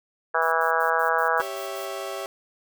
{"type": "harmonic tone", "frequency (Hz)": 163.6, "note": "E3", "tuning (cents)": -13, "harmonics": [3, 4, 5, 6, 7, 8, 9, 10], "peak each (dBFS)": [-28, -28, -28, -28, -28, -28, -28, -28], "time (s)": [0.34, 1.42], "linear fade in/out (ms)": 10}
{"type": "noise bursts", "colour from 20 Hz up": "violet", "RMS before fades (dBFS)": -44, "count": 8, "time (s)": [0.42, 1.853], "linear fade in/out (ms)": 0, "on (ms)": 96, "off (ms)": 95}
{"type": "chord", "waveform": "30% pulse", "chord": "C# diminished", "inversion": "second", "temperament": "equal", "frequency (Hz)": [392, 554.4, 659.3], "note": ["G4", "C#5", "E5"], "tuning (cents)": [0, 0, 0], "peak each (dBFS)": [-32, -32, -32], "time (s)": [1.4, 2.26], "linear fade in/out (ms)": 0}
{"effects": []}